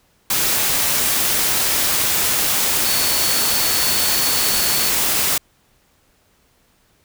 sine tone in noise, 4435 Hz, C#8, in tune, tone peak -24 dBFS, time 2.85-4.9 s, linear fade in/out 5 ms, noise white, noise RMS -18 dBFS, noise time 0.3-5.38 s, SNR -9 dB, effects pink hiss -59 dBFS RMS until 7.04 s

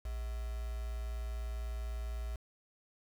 sine tone with quantisation, 58 Hz, A#1, 8 cents flat, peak -36 dBFS, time 0.05-2.36 s, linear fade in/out 5 ms, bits 8, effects none

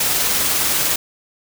white noise with tremolo, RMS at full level -17 dBFS, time 0-0.96 s, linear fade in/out 5 ms, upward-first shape triangle, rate 20 Hz, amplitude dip 25%, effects none

